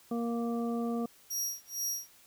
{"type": "harmonic tone", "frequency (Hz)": 234, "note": "A#3", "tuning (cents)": 7, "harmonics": [1, 2, 3, 5], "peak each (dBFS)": [-31, -37, -41, -45], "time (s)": [0.11, 1.06], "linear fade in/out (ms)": 5}
{"type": "tone with tremolo", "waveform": "sawtooth", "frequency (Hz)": 5680, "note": "F8", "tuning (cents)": 28, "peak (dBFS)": -28, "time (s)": [1.3, 2.1], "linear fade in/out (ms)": 10, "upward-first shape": "sine", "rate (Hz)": 2.2, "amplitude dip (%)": 100}
{"effects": ["white hiss -60 dBFS RMS until 2.26 s"]}